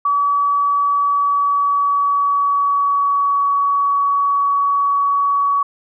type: tone with pitch glide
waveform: sine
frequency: 1142 to 1129.5 Hz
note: D6 to C#6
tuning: -49 to +32 cents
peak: -13 dBFS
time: 0.05-5.63 s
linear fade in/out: 5 ms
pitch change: -19 cents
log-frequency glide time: 0.98-3.34 s
effects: none